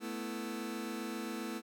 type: chord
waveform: sawtooth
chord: A suspended second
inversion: none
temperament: just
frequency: 220 / 247.5 / 330 Hz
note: A3 / B3 / E4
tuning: 0 / +4 / +2 cents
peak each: -37 / -39 / -38 dBFS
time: 0-1.62 s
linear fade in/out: 50 ms
effects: none